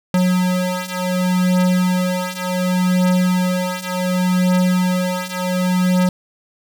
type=beating tone pair; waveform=square; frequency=181.7 / 182.38 Hz; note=F#3 / F#3; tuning=-31 / -25 cents; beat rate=0.68 Hz; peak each=-20 / -18 dBFS; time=0.14-6.09 s; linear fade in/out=2 ms; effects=none